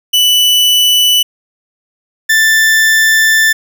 40% pulse tone pair in turn, 2975 / 1768.9 Hz, F#7 / A6, +9 / +9 cents, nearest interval major sixth, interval 900 cents, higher first, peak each -6 dBFS, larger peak neither, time 0.13-1.23 / 2.29-3.53 s, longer second, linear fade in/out 10 ms, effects none

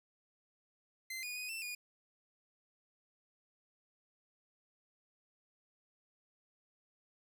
sawtooth tone with pitch steps, 2071 / 2459 / 2489 / 2674 / 2448 Hz, C7 / D#7 / D#7 / E7 / D#7, -18 / -21 / 0 / +24 / -29 cents, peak -37 dBFS, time 1.1-1.75 s, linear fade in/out 5 ms, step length 130 ms, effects none

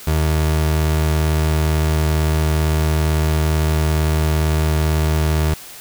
30% pulse tone, 77.8 Hz, D#2, in tune, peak -12 dBFS, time 0.07-5.54 s, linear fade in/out 5 ms, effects white hiss -37 dBFS RMS until 5.8 s

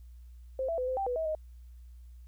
sine tone with pitch steps, 525 / 664 / 506 / 516 / 783 / 494.2 / 643 / 623 Hz, C5 / E5 / B4 / C5 / G5 / B4 / E5 / D#5, +6 / +12 / +42 / -24 / -2 / +1 / -43 / +2 cents, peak -29 dBFS, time 0.59-1.35 s, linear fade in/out 2 ms, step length 95 ms, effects added 60 Hz sine -47 dBFS peak until 2.27 s + white hiss -74 dBFS RMS until 2.27 s

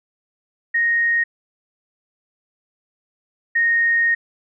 sine tone pair in turn, 1864.7 / 1857.5 Hz, A#6 / A#6, 0 / -7 cents, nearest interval unison, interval 7 cents, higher first, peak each -15 / -14 dBFS, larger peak second, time 0.74-1.24 / 3.55-4.15 s, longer second, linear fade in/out 10 ms, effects none

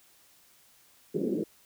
white band-pass noise, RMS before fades -30 dBFS, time 1.14-1.44 s, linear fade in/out 10 ms, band 170 to 450 Hz, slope 48 dB/octave, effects white hiss -61 dBFS RMS until 1.65 s

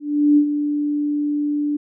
sine tone with ADSR envelope, 293.7 Hz, D4, in tune, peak -9 dBFS, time 0-1.77 s, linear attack 370 ms, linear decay 83 ms, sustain -9 dB, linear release 9 ms, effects none

